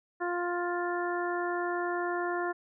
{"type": "harmonic tone", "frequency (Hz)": 351.1, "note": "F4", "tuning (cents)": 9, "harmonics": [1, 2, 3, 4, 5], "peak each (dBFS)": [-32, -35, -37, -38, -39], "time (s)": [0.2, 2.53], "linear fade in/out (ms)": 20, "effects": []}